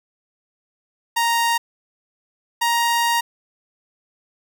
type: tone pair in turn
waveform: sawtooth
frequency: 932.3 / 937.7 Hz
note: A#5 / A#5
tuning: 0 / +10 cents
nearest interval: unison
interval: 10 cents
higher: second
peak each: -13 dBFS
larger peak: neither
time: 1.16-1.58 / 2.61-3.21 s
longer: second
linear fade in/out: 10 ms
effects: none